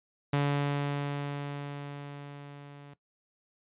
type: tone with level ramp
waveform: sawtooth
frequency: 143.1 Hz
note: D3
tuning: 45 cents flat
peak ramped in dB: -20 to -43 dBFS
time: 0.33-2.94 s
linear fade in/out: 5 ms
effects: noise-tail reverb RT60 0.1 s tail -17 dB re dry + resampled to 8000 Hz